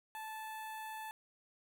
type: tone with notch filter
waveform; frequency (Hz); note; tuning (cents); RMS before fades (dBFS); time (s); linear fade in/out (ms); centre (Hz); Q
sawtooth; 874; A5; -12; -45; 0.15-1.11; 0; 5200; 0.98
effects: none